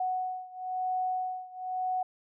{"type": "beating tone pair", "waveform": "sine", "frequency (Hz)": [740, 741], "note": ["F#5", "F#5"], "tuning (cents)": [0, 2], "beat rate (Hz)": 1, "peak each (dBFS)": [-32, -34], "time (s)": [0, 2.03], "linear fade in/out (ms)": 5, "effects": []}